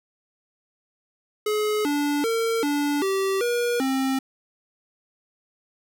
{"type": "tone with pitch steps", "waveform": "square", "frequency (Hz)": [424.1, 290.3, 455.8, 289.7, 387.2, 479.2, 266], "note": ["G#4", "D4", "A#4", "D4", "G4", "A#4", "C4"], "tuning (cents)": [36, -20, -39, -24, -21, 48, 29], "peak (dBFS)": -22, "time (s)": [1.46, 4.19], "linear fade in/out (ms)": 5, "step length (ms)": 390, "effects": []}